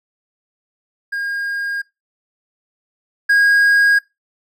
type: tone pair in turn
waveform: triangle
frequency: 1622 / 1636.1 Hz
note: G#6 / G#6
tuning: -41 / -26 cents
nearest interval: unison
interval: 15 cents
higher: second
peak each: -18 / -8 dBFS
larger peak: second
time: 1.12-1.82 / 3.29-3.99 s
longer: neither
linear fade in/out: 10 ms
effects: noise-tail reverb RT60 0.2 s tail -20 dB re dry